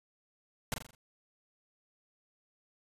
pink noise with echo, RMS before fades -33 dBFS, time 0.72-0.74 s, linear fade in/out 0 ms, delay 42 ms, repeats 5, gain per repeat -6 dB, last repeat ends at 0.95 s, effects resampled to 32000 Hz

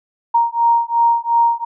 sine beating tone pair, 932.3 / 935.1 Hz, A#5 / A#5, 0 / +5 cents, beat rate 2.8 Hz, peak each -15 dBFS, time 0.34-1.65 s, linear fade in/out 10 ms, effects none

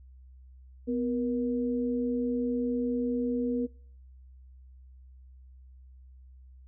sine tone pair together, 250 / 474.9 Hz, B3 / A#4, +21 / +32 cents, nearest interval major seventh, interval 1111 cents, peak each -28 / -32 dBFS, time 0.87-3.67 s, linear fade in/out 20 ms, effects noise-tail reverb RT60 0.5 s tail -23 dB re dry + added 64 Hz sine -49 dBFS peak until 6.67 s

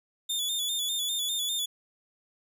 sawtooth tone with vibrato, 3520 Hz, A7, in tune, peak -25 dBFS, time 0.29-1.66 s, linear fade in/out 10 ms, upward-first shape square, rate 5 Hz, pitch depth 51 cents each way, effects none

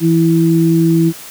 sine tone pair together, 165.36 / 329.2 Hz, E3 / E4, +6 / -2 cents, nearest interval octave, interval 1192 cents, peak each -11 dBFS, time 0-1.13 s, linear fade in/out 50 ms, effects white hiss -33 dBFS RMS until 1.3 s + high-pass 60 Hz 12 dB/octave

